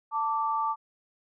sine tone pair together, 888.8 / 1167 Hz, A5 / D6, +17 / -11 cents, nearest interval perfect fourth, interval 472 cents, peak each -28 dBFS, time 0.11-0.76 s, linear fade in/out 50 ms, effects none

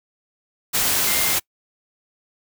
sine tone in noise, 2100 Hz, C7, 6 cents sharp, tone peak -29 dBFS, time 1.06-1.35 s, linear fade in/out 20 ms, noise white, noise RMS -20 dBFS, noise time 0.73-1.4 s, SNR -12 dB, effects noise-tail reverb RT60 0.1 s tail -26 dB re dry

